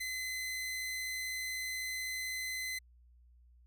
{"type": "tone", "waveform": "sawtooth", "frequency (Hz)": 2039, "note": "C7", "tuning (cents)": -45, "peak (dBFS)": -33, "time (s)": [0, 2.79], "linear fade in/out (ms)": 10, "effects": ["added 60 Hz sine -59 dBFS peak until 3.66 s"]}